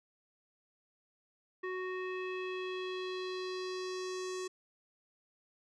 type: tone with low-pass filter sweep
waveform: square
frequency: 370 Hz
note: F#4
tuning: in tune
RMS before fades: -39 dBFS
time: 1.63-4.48 s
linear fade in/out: 10 ms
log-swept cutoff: 1900 to 7100 Hz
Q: 2.6
effects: none